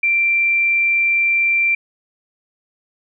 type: tone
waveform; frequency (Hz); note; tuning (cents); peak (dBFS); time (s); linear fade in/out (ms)
sine; 2357; D7; +6; -13; 0.03-1.75; 5
effects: none